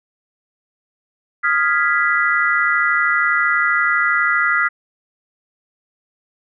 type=chord; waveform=sine; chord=F half-diminished seventh; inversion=third; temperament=equal; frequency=1244.5 / 1396.9 / 1661.2 / 1975.5 Hz; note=Eb6 / F6 / Ab6 / Cb7; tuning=0 / 0 / 0 / 0 cents; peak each=-21 / -18 / -22 / -18 dBFS; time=1.43-4.69 s; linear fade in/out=20 ms; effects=none